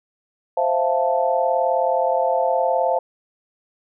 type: chord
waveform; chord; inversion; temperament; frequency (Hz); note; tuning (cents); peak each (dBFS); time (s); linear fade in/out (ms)
sine; F major seventh; second; equal; 523.3 / 659.3 / 698.5 / 880; C5 / E5 / F5 / A5; 0 / 0 / 0 / 0; -21 / -23 / -22 / -23; 0.57-2.99; 5
effects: none